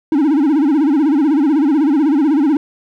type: tone with vibrato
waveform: triangle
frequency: 293.7 Hz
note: D4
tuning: in tune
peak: -8 dBFS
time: 0.12-2.57 s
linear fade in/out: 2 ms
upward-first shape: sine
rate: 16 Hz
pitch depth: 170 cents each way
effects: none